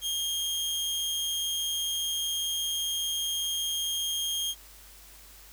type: tone with amplitude modulation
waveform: sawtooth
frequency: 3231 Hz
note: G#7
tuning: 48 cents flat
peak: -24 dBFS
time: 0.01-4.55 s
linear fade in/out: 50 ms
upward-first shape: sine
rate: 214 Hz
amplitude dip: 25%
effects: added 50 Hz sine -54 dBFS peak until 5.52 s + white hiss -52 dBFS RMS until 5.52 s